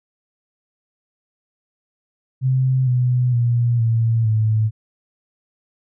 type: tone with pitch steps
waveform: sine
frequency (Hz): 130.3 / 124.7 / 119.35 / 114.22 / 109.32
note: C3 / B2 / A#2 / A#2 / A2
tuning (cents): -7 / +17 / +41 / -35 / -11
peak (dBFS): -14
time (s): 2.41-4.71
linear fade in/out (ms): 50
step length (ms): 460
effects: none